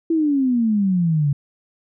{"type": "exponential sweep", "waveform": "sine", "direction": "down", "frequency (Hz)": [334.9, 138.59], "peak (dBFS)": -15, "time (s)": [0.1, 1.33], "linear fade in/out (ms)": 5, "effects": []}